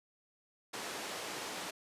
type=band-pass noise; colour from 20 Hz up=pink; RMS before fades=-42 dBFS; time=0.73-1.71 s; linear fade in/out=10 ms; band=340 to 8800 Hz; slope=12 dB/octave; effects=resampled to 32000 Hz